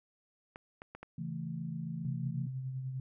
clicks, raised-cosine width 0.5 ms, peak -30 dBFS, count 4, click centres 0.559 / 0.819 / 0.95 / 1.03 s
sine chord, A major, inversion first, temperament just, 137.5 / 165 / 220 Hz, C#3 / E3 / A3, -14 / +2 / 0 cents, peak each -42 / -38 / -43 dBFS, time 1.18-2.47 s, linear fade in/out 5 ms
sine tone with tremolo, 130.81 Hz, C3, in tune, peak -34 dBFS, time 2.05-3 s, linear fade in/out 2 ms, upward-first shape sine, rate 10 Hz, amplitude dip 40%
effects none

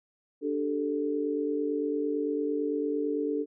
sine chord, D suspended fourth, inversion none, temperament just, 293.7 / 391.6 / 440.5 Hz, D4 / G4 / A4, 0 / -2 / +2 cents, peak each -30 / -35 / -30 dBFS, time 0.41-3.46 s, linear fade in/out 50 ms, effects none

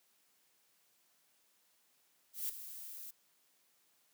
violet noise with ADSR envelope, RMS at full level -36 dBFS, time 2.33-3.11 s, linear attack 160 ms, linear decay 8 ms, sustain -12 dB, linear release 9 ms, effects white hiss -73 dBFS RMS until 4.13 s + high-pass 150 Hz 12 dB/octave

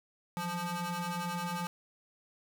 25% pulse ring-modulated tone, 347.6 Hz, F4, 8 cents flat, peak -27 dBFS, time 0.37-1.67 s, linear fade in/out 0 ms, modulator 527 Hz, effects 9-bit

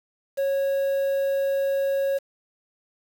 triangle tone with quantisation, 550 Hz, C#5, 14 cents flat, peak -19 dBFS, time 0.37-2.19 s, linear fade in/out 20 ms, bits 7, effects none

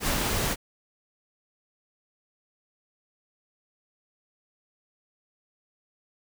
pink noise with ADSR envelope, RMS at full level -25 dBFS, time 0-0.56 s, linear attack 73 ms, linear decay 81 ms, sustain -2 dB, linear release 36 ms, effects none

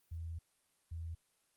sine tone bursts at uneven times, 82.5 Hz, E2, 2 cents sharp, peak -40 dBFS, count 2, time 0.11-0.39 / 0.91-1.15 s, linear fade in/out 10 ms, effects white hiss -75 dBFS RMS until 1.56 s + Opus 32 kbps

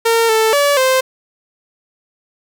sawtooth tone with pitch steps, 458.3 / 441.9 / 573 / 521 Hz, A#4 / A4 / D5 / C5, -29 / +7 / -43 / -7 cents, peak -7 dBFS, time 0.05-1.01 s, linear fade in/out 10 ms, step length 240 ms, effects none

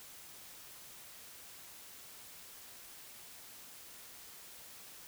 silence, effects white hiss -53 dBFS RMS until 5.07 s

